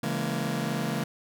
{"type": "chord", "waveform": "sawtooth", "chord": "A# half-diminished seventh", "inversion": "first", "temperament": "just", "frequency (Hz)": [139.85, 167.82, 209.8, 233.1], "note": ["C#3", "E3", "G#3", "A#3"], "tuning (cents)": [16, 31, 18, 0], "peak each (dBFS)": -29, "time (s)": [0.03, 1.04], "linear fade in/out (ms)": 5, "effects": []}